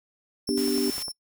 sawtooth tone with tremolo, 5380 Hz, E8, 34 cents sharp, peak -28 dBFS, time 0.47-1.12 s, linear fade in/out 10 ms, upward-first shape square, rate 11 Hz, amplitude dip 25%
sine chord, G major, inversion first, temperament equal, 246.9 / 293.7 / 392 Hz, B3 / D4 / G4, 0 / 0 / 0 cents, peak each -27 dBFS, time 0.49-0.9 s, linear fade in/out 0 ms
white noise, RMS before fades -37 dBFS, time 0.57-1.03 s, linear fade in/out 5 ms
click train, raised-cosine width 1 ms, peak -26 dBFS, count 6, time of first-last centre 0.58-1.082 s, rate 9.96 Hz
effects noise-tail reverb RT60 0.1 s tail -24 dB re dry

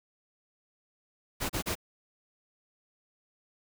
pink noise bursts, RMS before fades -32 dBFS, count 3, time 1.4-1.754 s, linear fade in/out 20 ms, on 96 ms, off 33 ms, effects none

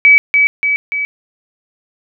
sine tone with echo, 2286 Hz, D7, 47 cents flat, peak -3 dBFS, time 0.05-0.18 s, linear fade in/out 0 ms, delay 290 ms, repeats 3, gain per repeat -4 dB, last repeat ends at 1.05 s, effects none

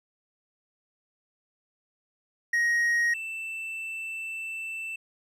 triangle tone pair in turn, 1881 / 2660 Hz, A#6 / E7, +15 / +15 cents, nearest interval tritone, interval 600 cents, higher second, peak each -20 / -31 dBFS, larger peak first, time 2.53-3.14 / 3.14-4.96 s, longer second, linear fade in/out 5 ms, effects resampled to 32000 Hz

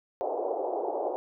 white band-pass noise, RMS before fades -31 dBFS, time 0.21-1.16 s, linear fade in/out 0 ms, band 350 to 800 Hz, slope 48 dB/octave, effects none

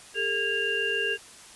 sine tone cluster, 404.3 / 451.5 / 1629 / 2787 Hz, G#4 / A4 / G#6 / F7, -46 / +45 / -34 / -4 cents, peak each -33 / -33 / -29 / -28 dBFS, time 0.14-1.18 s, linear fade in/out 50 ms, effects white hiss -48 dBFS RMS until 1.55 s + resampled to 24000 Hz

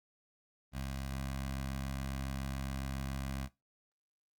15% pulse tone with notch filter, 67.2 Hz, C2, 47 cents sharp, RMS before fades -39 dBFS, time 0.72-3.49 s, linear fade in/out 50 ms, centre 400 Hz, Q 0.91, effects noise-tail reverb RT60 0.2 s tail -17 dB re dry + Opus 24 kbps

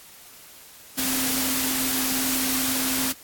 sine tone in noise, 261.7 Hz, C4, in tune, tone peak -29 dBFS, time 0.97-3.13 s, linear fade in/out 20 ms, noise white, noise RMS -25 dBFS, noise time 0.97-3.13 s, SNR -7 dB, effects white hiss -47 dBFS RMS until 3.23 s + AAC 64 kbps

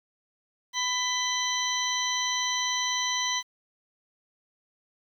harmonic tone with a mistuned harmonic, 997 Hz, B5, 16 cents sharp, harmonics 1 / 2 / 3 / 4 / 6, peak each -32 / -32 / -32 / -32 / -32 dBFS, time 0.73-3.43 s, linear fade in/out 50 ms, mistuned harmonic 3, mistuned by +67 cents, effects 9-bit

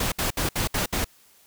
pink noise bursts, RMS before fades -25 dBFS, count 6, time 0-1.045 s, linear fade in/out 5 ms, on 120 ms, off 65 ms, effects white hiss -57 dBFS RMS until 1.46 s

